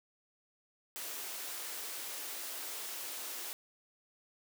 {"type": "high-pass noise", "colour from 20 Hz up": "white", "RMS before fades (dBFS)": -42, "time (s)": [0.96, 3.53], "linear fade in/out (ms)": 0, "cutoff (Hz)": 290, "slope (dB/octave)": 24, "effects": []}